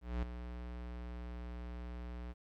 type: tone with ADSR envelope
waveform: square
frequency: 60.2 Hz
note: B1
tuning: 44 cents flat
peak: -33 dBFS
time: 0.01-2.34 s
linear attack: 220 ms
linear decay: 4 ms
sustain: -10 dB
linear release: 32 ms
effects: low-pass 3000 Hz 12 dB/octave + 12-bit